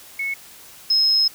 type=tone pair in turn; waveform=sine; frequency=2200 / 5149 Hz; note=C#7 / E8; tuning=-14 / -42 cents; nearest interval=octave + minor third; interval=1472 cents; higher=second; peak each=-22 / -14 dBFS; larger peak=second; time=0.19-0.34 / 0.9-1.28 s; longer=second; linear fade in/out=5 ms; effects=white hiss -44 dBFS RMS until 1.34 s